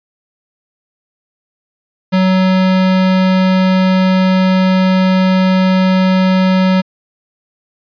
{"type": "tone", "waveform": "square", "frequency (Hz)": 186.9, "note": "F#3", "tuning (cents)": 18, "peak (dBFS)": -9, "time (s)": [2.12, 6.82], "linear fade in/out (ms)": 20, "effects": ["resampled to 11025 Hz"]}